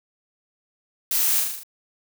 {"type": "noise with echo", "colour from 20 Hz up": "blue", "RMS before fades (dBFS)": -23, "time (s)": [1.11, 1.4], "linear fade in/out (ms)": 2, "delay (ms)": 39, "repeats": 6, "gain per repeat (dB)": -3, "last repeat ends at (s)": 1.634, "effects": []}